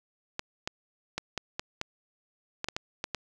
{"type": "clicks", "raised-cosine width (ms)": 0.2, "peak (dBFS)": -14, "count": 11, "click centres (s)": [0.394, 0.675, 1.18, 1.377, 1.595, 1.814, 2.644, 2.686, 2.765, 3.041, 3.147], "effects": []}